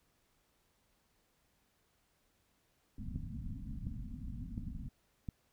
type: low-pass noise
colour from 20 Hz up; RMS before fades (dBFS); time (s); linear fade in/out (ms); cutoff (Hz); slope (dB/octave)
pink; -43; 2.98-4.89; 2; 270; 96
type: click train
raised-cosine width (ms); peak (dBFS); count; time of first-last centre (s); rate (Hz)
5; -27; 4; 3.16-5.288; 1.41
effects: pink hiss -75 dBFS RMS until 5.52 s